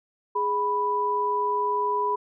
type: tone pair together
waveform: sine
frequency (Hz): 415.3 / 987.8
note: G#4 / B5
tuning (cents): 0 / 0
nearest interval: octave + minor third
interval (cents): 1500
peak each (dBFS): -28 / -23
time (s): 0.35-2.16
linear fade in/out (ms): 10
effects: none